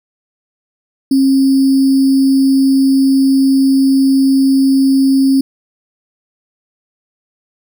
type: tone with sample-and-hold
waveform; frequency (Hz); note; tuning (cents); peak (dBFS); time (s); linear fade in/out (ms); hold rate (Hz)
sine; 269.4; C#4; -49; -7; 1.11-5.41; 5; 4900
effects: none